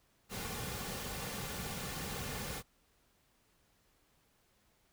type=noise with comb filter; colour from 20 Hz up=pink; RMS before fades=-41 dBFS; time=0.29-2.63 s; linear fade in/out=50 ms; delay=3.1 ms; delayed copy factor=-0.5; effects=pink hiss -72 dBFS RMS until 4.92 s